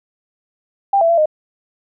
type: tone with pitch steps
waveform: sine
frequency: 793 / 666 / 677 / 616 Hz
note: G5 / E5 / E5 / D#5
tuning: +20 / +18 / +46 / -17 cents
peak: -10 dBFS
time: 0.93-1.258 s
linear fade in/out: 5 ms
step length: 82 ms
effects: none